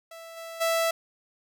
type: tone with level steps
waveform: sawtooth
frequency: 660 Hz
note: E5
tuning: 2 cents sharp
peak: -38 / -34 / -19 dBFS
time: 0.11-0.91 s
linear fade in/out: 5 ms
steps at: 0.36 / 0.6 s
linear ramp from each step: 20 ms
effects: none